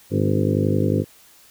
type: harmonic tone with a mistuned harmonic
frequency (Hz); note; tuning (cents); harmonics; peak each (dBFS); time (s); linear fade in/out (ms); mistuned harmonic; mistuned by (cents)
51.1; G#1; -27; 2 / 3 / 4 / 5 / 6 / 7 / 8 / 9 / 10; -22 / -24 / -25 / -26 / -27 / -27 / -28 / -29 / -29; 0.1-1.05; 50; 5; +58
effects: white hiss -51 dBFS RMS until 1.5 s